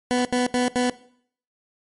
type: tone bursts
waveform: 20% pulse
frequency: 248 Hz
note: B3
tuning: 7 cents sharp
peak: -14 dBFS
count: 4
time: 0.11-0.898 s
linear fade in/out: 0 ms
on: 140 ms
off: 76 ms
effects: noise-tail reverb RT60 0.6 s tail -18 dB re dry + MP3 48 kbps